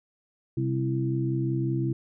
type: harmonic tone with a mistuned harmonic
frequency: 65.41 Hz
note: C2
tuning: in tune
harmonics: 2 / 3 / 4 / 5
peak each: -26 / -36 / -36 / -29 dBFS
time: 0.57-1.93 s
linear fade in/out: 5 ms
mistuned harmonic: 5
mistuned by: +27 cents
effects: none